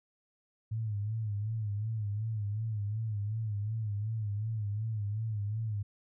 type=tone with vibrato; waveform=sine; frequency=106.9 Hz; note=A2; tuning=49 cents flat; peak=-31 dBFS; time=0.71-5.83 s; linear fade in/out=10 ms; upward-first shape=sine; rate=2.7 Hz; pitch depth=92 cents each way; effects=none